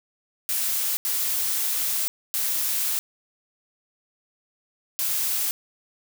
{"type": "noise bursts at uneven times", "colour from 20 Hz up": "blue", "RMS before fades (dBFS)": -25, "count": 4, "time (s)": [[0.49, 0.97], [1.05, 2.08], [2.34, 2.99], [4.99, 5.51]], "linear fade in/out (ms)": 0, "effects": []}